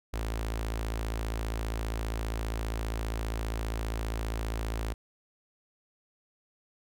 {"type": "tone with notch filter", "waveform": "sawtooth", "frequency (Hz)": 55, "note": "A1", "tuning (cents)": 0, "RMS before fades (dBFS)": -33, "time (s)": [0.13, 4.94], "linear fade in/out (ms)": 10, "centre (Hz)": 160, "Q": 1.1, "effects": []}